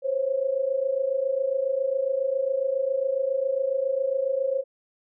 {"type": "tone pair together", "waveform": "sine", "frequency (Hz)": [516, 543.3], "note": ["C5", "C#5"], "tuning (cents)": [-24, -35], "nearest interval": "minor second", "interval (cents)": 89, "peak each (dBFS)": [-27, -24], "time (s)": [0.02, 4.64], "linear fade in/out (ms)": 50, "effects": []}